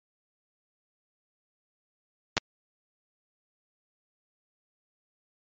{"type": "clicks", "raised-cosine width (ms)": 0.2, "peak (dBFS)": -6, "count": 2, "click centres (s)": [2.369, 2.378], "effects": ["MP3 32 kbps"]}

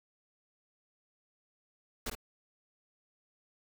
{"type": "noise with echo", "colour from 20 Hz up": "pink", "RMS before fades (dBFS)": -36, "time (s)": [2.06, 2.1], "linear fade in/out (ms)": 5, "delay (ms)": 52, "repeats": 1, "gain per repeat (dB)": -7, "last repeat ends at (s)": 2.152, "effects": []}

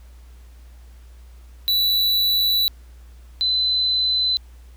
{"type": "tone pair in turn", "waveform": ["square", "sine"], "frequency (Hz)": [3951, 4029], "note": ["B7", "B7"], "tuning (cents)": [0, 34], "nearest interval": "unison", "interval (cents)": 34, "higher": "second", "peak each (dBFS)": -17, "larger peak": "neither", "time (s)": [[1.68, 2.68], [3.41, 4.37]], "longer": "first", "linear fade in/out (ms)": 0, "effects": ["added 60 Hz sine -41 dBFS peak until 4.76 s", "pink hiss -57 dBFS RMS until 4.76 s"]}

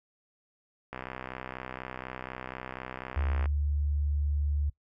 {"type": "click train", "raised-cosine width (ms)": 0.5, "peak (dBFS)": -22, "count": 163, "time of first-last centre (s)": [0.93, 3.457], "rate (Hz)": 64.1}
{"type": "tone", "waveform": "sine", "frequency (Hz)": 72.8, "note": "D2", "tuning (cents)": -15, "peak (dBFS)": -26, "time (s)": [3.16, 4.7], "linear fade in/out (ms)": 10}
{"effects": ["noise-tail reverb RT60 0.1 s tail -20 dB re dry"]}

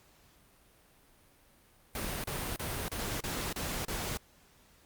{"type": "noise bursts", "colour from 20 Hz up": "pink", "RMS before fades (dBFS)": -36, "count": 7, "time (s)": [1.95, 4.172], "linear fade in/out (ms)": 2, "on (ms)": 290, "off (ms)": 32, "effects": ["pink hiss -63 dBFS RMS until 4.85 s", "Opus 48 kbps"]}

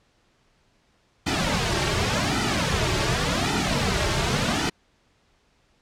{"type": "noise with flanger", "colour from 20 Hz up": "pink", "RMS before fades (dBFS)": -23, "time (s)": [1.26, 4.7], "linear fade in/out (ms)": 10, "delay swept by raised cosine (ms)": [1.8, 4.1], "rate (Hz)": 0.88, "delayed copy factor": -0.85, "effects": ["pink hiss -64 dBFS RMS until 5.81 s", "low-pass 6000 Hz 12 dB/octave"]}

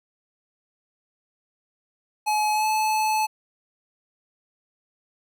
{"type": "tone with pitch glide", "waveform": "square", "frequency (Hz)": [850, 864.9], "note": ["G#5", "A5"], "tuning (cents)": [40, -30], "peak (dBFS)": -21, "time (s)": [2.26, 3.27], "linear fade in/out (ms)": 20, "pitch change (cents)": 30, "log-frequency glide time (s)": [2.53, 2.66], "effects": []}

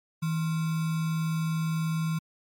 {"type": "tone with sample-and-hold", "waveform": "sine", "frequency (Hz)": 161.5, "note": "E3", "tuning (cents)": -35, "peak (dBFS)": -25, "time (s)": [0.22, 2.19], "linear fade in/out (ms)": 10, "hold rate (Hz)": 1225, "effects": ["MP3 64 kbps"]}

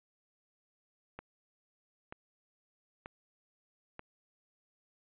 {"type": "click train", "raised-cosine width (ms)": 0.5, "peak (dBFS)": -28, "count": 4, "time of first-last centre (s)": [1.19, 3.994], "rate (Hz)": 1.07, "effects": ["resampled to 8000 Hz"]}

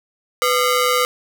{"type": "ring-modulated tone", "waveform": "sawtooth", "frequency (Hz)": 856, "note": "A5", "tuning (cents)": -48, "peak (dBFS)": -8, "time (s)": [0.42, 1.05], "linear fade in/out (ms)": 0, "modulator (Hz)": 358, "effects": []}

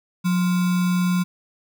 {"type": "tone with sample-and-hold", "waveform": "sine", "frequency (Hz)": 180, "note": "F#3", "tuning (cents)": -47, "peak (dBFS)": -17, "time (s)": [0.24, 1.24], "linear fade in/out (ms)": 20, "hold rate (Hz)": 1225, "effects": []}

